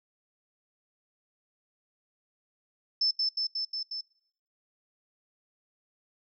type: tone with echo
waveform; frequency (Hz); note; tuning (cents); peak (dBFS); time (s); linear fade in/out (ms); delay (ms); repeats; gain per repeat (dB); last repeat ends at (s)
sine; 5274; E8; 0; -23; 3.01-3.11; 5; 180; 5; -2; 4.01
effects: noise-tail reverb RT60 0.7 s tail -24 dB re dry